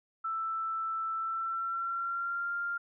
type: tone with pitch glide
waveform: sine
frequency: 1325 to 1395.7 Hz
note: E6 to F6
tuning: +9 to -2 cents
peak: -31 dBFS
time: 0.24-2.78 s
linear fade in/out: 10 ms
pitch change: +89 cents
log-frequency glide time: 1.14-2.54 s
effects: none